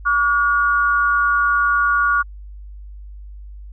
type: tone pair together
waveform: sine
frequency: 1146 / 1435.6 Hz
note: D6 / F6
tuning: -43 / +47 cents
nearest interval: major third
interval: 390 cents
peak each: -17 / -16 dBFS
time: 0.05-2.23 s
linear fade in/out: 20 ms
effects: added 50 Hz sine -33 dBFS peak until 3.72 s